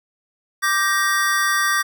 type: chord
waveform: square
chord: G minor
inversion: second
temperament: just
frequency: 1176 / 1568 / 1881.6 Hz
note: D6 / G6 / Bb6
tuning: +2 / 0 / +16 cents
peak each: -22 dBFS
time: 0.62-1.83 s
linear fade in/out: 20 ms
effects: none